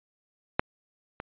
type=clicks; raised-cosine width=0.5 ms; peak=-6 / -20 dBFS; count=2; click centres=0.595 / 1.201 s; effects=resampled to 8000 Hz